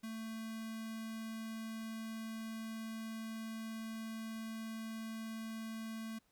square tone with notch filter, 222.9 Hz, A3, 23 cents sharp, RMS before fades -44 dBFS, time 0.03-6.19 s, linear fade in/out 10 ms, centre 580 Hz, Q 1.4, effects pink hiss -75 dBFS RMS until 6.31 s

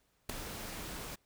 pink noise with ADSR envelope, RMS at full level -33 dBFS, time 0.29-1.16 s, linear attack 7 ms, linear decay 5 ms, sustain -10 dB, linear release 15 ms, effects pink hiss -74 dBFS RMS until 1.25 s

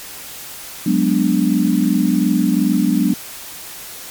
sine chord, G# half-diminished seventh, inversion third, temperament equal, 185 / 207.7 / 246.9 / 293.7 Hz, F#3 / G#3 / B3 / D4, 0 / 0 / 0 / 0 cents, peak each -18 dBFS, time 0.86-3.14 s, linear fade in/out 5 ms, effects white hiss -33 dBFS RMS until 4.1 s + MP3 96 kbps

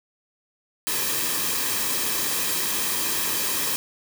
white noise with comb filter, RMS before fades -25 dBFS, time 0.87-3.76 s, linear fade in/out 0 ms, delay 1.4 ms, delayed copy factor -0.55, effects none

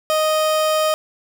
30% pulse tone, 622.3 Hz, D#5, in tune, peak -13 dBFS, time 0.1-0.94 s, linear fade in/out 0 ms, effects none

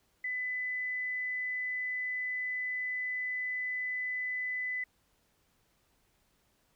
sine tone, 2003 Hz, B6, 24 cents sharp, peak -32 dBFS, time 0.24-4.84 s, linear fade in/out 5 ms, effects pink hiss -72 dBFS RMS until 6.75 s

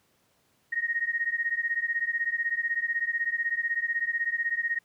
sine beating tone pair, 1860 / 1876 Hz, A#6 / A#6, -4 / +11 cents, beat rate 16 Hz, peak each -29 dBFS, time 0.72-4.79 s, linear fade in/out 10 ms, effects pink hiss -68 dBFS RMS until 4.84 s + high-pass 100 Hz 12 dB/octave

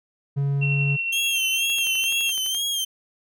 triangle tone, 140.1 Hz, C#3, 19 cents sharp, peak -18 dBFS, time 0.36-0.97 s, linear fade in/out 20 ms
sine tone with tremolo, 2722 Hz, F7, 45 cents flat, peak -22 dBFS, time 0.61-2.32 s, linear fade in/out 20 ms, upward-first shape sine, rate 11 Hz, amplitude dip 30%
sawtooth tone with vibrato, 3176 Hz, G7, 22 cents sharp, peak -20 dBFS, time 1.12-2.85 s, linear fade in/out 10 ms, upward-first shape sine, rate 2.1 Hz, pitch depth 69 cents each way
click train, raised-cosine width 0.2 ms, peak -22 dBFS, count 11, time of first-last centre 1.7-2.547 s, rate 11.8 Hz
effects none

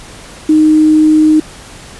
sine tone with quantisation, 309.5 Hz, D#4, 9 cents flat, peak -4 dBFS, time 0.49-1.4 s, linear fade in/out 5 ms, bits 5, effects pink hiss -33 dBFS RMS until 1.99 s + resampled to 24000 Hz

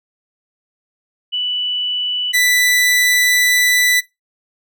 sine / sawtooth tone pair in turn, 2968 / 1980.9 Hz, F#7 / B6, +5 / +5 cents, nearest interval perfect fifth, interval 700 cents, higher first, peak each -17 / -8 dBFS, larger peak second, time 1.32-2.33 / 2.33-4.01 s, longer second, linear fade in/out 20 ms, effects noise-tail reverb RT60 0.2 s tail -20 dB re dry

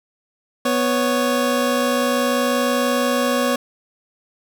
25% pulse tone pair together, 247 / 554.4 Hz, B3 / C#5, 0 / 0 cents, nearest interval octave + major second, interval 1400 cents, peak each -16 dBFS, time 0.65-3.56 s, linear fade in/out 5 ms, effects none

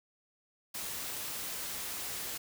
white noise, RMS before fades -39 dBFS, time 0.74-2.38 s, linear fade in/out 10 ms, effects none

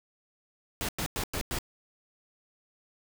pink noise bursts, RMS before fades -32 dBFS, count 5, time 0.81-1.587 s, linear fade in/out 0 ms, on 77 ms, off 98 ms, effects none

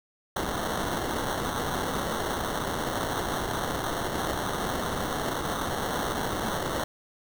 white noise with sample-and-hold, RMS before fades -30 dBFS, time 0.36-6.84 s, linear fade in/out 5 ms, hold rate 2450 Hz, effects none

